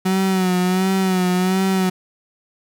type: tone with vibrato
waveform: 35% pulse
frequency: 186 Hz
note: F#3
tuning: 9 cents sharp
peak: -14 dBFS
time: 0.05-1.9 s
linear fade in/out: 10 ms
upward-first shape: sine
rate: 1.4 Hz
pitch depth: 50 cents each way
effects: none